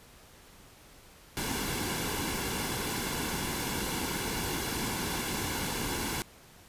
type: noise with comb filter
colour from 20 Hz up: pink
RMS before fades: -33 dBFS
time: 1.37-6.22 s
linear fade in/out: 0 ms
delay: 1.6 ms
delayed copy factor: -0.55
effects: pink hiss -55 dBFS RMS until 6.68 s + resampled to 32000 Hz